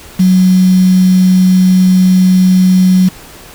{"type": "tone with quantisation", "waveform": "sine", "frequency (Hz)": 185, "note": "F#3", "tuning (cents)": 0, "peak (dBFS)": -4, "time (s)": [0.19, 3.09], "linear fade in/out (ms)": 10, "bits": 4, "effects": ["pink hiss -34 dBFS RMS until 3.54 s"]}